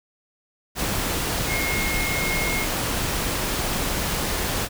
sine tone in noise, 2153 Hz, C7, 49 cents sharp, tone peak -26 dBFS, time 1.46-2.67 s, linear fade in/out 50 ms, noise pink, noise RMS -25 dBFS, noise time 0.75-4.69 s, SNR -4 dB, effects none

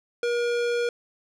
square tone with low-pass filter, 477.2 Hz, A#4, 41 cents sharp, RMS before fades -25 dBFS, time 0.23-0.89 s, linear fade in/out 2 ms, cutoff 5600 Hz, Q 0.64, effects none

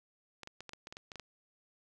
clicks, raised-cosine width 0.2 ms, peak -28 dBFS, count 11, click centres 0.433 / 0.474 / 0.606 / 0.693 / 0.734 / 0.871 / 0.925 / 0.969 / 1.118 / 1.157 / 1.197 s, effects none

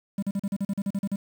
triangle tone bursts, 198.2 Hz, G3, 19 cents sharp, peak -22 dBFS, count 12, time 0.18-1.16 s, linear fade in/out 5 ms, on 45 ms, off 40 ms, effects 8-bit

